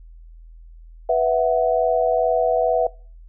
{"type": "chord", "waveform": "sine", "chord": "B suspended fourth", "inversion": "none", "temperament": "just", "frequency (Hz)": [493.9, 658.5, 740.8], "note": ["B4", "E5", "F#5"], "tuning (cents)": [0, -2, 2], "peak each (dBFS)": [-20, -18, -22], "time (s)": [1.09, 2.87], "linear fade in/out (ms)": 5, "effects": ["noise-tail reverb RT60 0.4 s tail -23 dB re dry", "added 41 Hz sine -40 dBFS peak until 3.28 s"]}